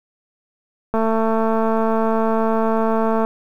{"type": "click train", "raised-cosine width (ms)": 1, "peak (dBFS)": -7, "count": 516, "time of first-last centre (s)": [0.94, 3.249], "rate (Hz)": 223, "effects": ["8-bit"]}